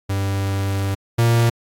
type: tone pair in turn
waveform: 45% pulse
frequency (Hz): 98 / 116.83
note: G2 / A#2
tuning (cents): 0 / +4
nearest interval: minor third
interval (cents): 304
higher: second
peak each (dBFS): -19 / -13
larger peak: second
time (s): 0.09-0.95 / 1.18-1.5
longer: first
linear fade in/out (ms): 10
effects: AAC 64 kbps